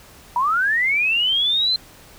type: linear sweep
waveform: sine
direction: up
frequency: 932.3 to 4144 Hz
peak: -16 dBFS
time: 0.36-1.76 s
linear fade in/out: 2 ms
effects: pink hiss -46 dBFS RMS until 2.18 s